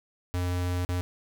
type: tone with dropouts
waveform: square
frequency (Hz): 89.3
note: F2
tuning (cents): +39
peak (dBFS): -27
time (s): 0.34-1.01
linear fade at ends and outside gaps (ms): 0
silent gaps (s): 0.849-0.89
effects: none